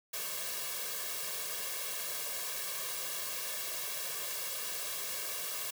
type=noise with comb filter; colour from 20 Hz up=white; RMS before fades=-38 dBFS; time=0.13-5.71 s; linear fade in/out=10 ms; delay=1.8 ms; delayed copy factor=+0.95; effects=high-pass 200 Hz 12 dB/octave